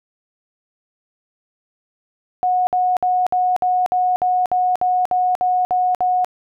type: tone bursts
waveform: sine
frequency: 730 Hz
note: F#5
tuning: 24 cents flat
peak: -14 dBFS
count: 13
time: 2.43-6.246 s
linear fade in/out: 0 ms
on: 240 ms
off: 58 ms
effects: none

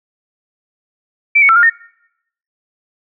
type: tone with pitch steps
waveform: sine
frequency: 2328 / 2223 / 1339 / 1412 / 1833 Hz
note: D7 / C#7 / E6 / F6 / A#6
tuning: -16 / +4 / +27 / +19 / -30 cents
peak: -6 dBFS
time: 1.35-1.7 s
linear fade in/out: 10 ms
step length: 70 ms
effects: noise-tail reverb RT60 0.8 s tail -24 dB re dry

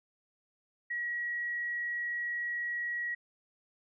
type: tone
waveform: sine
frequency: 1913 Hz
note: A#6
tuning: 44 cents sharp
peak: -32 dBFS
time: 0.9-3.15 s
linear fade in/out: 10 ms
effects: none

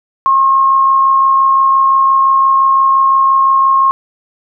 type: tone with amplitude modulation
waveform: sine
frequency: 1077 Hz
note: C6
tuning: 50 cents sharp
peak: -5 dBFS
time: 0.26-3.91 s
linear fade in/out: 0 ms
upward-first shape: sine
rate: 65.8 Hz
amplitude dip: 30%
effects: none

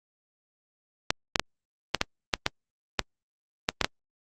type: clicks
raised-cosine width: 0.2 ms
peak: -4 dBFS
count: 11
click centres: 1.105 / 1.358 / 1.396 / 1.947 / 2.014 / 2.338 / 2.464 / 2.993 / 3.689 / 3.813 / 3.845 s
effects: Opus 48 kbps

